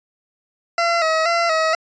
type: tone with vibrato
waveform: 20% pulse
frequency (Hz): 659.3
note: E5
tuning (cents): 0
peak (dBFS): -11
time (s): 0.78-1.75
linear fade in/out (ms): 2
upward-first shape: square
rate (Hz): 2.1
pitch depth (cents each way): 55
effects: resampled to 16000 Hz